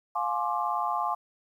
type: chord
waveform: sine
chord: D half-diminished seventh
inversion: first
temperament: just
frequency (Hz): 704.8 / 845.8 / 1057.2 / 1174.7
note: F5 / Ab5 / C6 / D6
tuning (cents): +16 / +31 / +18 / 0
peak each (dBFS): -32 / -31 / -31 / -32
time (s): 0.15-1.15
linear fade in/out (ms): 10
effects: 10-bit